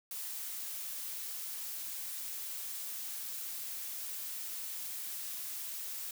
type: noise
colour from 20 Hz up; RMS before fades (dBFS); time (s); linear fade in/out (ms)
blue; -41; 0.11-6.11; 2
effects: none